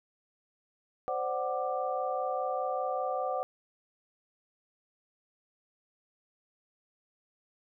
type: tone cluster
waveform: sine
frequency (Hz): 519 / 584 / 745 / 1182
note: C5 / D5 / F#5 / D6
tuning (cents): -14 / -10 / +12 / +11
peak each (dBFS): -34 / -37 / -33 / -38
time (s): 1.08-3.43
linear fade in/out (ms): 0
effects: none